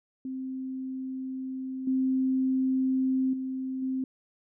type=tone with level steps; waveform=sine; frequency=261.6 Hz; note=C4; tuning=in tune; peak=-32 / -23 / -30 / -27 dBFS; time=0.25-4.04 s; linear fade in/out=2 ms; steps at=1.87 / 3.33 / 3.82 s; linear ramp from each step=5 ms; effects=none